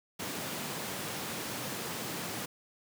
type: high-pass noise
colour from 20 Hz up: pink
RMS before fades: -38 dBFS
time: 0.19-2.46 s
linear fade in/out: 10 ms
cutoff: 120 Hz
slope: 24 dB/octave
effects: none